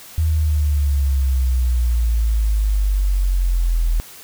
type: exponential sweep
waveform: sine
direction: down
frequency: 80.6 to 40.17 Hz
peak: -14 dBFS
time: 0.18-4 s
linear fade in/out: 0 ms
effects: white hiss -40 dBFS RMS until 4.23 s